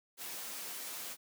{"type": "noise with comb filter", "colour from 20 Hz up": "white", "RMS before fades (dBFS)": -43, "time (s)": [0.17, 1.17], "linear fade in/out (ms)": 50, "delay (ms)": 9.2, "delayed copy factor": -0.55, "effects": ["high-pass 200 Hz 12 dB/octave"]}